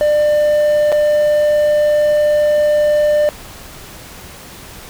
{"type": "tone with dropouts", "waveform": "triangle", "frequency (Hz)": 597, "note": "D5", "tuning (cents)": 28, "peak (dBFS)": -8, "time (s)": [0.01, 3.29], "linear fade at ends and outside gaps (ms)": 0, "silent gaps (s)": [0.919, 0.925], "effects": ["pink hiss -35 dBFS RMS until 4.89 s"]}